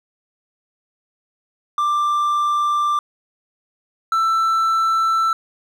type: tone pair in turn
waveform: triangle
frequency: 1182 / 1330.7 Hz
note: D6 / E6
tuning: +11 / +16 cents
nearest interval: major second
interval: 205 cents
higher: second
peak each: -14 / -13 dBFS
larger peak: second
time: 1.78-2.99 / 4.12-5.33 s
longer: neither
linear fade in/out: 2 ms
effects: none